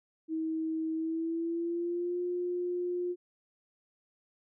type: tone with pitch glide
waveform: sine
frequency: 320 to 355.1 Hz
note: D#4 to F4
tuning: +49 to +29 cents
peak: -30 dBFS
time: 0.28-3.16 s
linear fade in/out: 50 ms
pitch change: +180 cents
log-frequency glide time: 0.94-2.2 s
effects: none